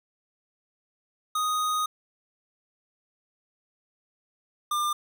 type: tone pair in turn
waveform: square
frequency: 1244.5 / 1198.5 Hz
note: D#6 / D6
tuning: 0 / +35 cents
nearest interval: minor second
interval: 65 cents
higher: first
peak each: -25 / -25 dBFS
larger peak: neither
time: 1.35-1.86 / 4.71-4.93 s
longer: first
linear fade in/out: 5 ms
effects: none